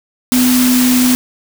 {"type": "tone in noise", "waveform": "sine", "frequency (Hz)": 251.1, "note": "B3", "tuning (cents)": 29, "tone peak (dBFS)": -9, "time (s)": [0.32, 1.15], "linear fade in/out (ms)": 0, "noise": "white", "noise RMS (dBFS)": -17, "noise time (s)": [0.32, 1.15], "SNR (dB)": 5, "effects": []}